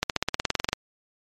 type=accelerating click train; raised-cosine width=0.2 ms; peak=-5 dBFS; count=14; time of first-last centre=0.03-0.73 s; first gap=68 ms; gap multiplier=0.96; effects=MP3 64 kbps